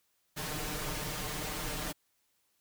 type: noise with comb filter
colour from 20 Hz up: pink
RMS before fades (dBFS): -37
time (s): 0.36-1.93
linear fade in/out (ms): 20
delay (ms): 6.6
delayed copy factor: +1
effects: white hiss -75 dBFS RMS until 2.6 s